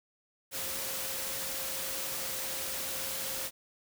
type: tone in noise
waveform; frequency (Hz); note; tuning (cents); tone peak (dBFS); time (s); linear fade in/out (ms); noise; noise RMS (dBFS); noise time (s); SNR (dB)
sine; 533; C5; +32; -47; 0.51-3.51; 50; white; -36; 0.51-3.51; -14
effects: none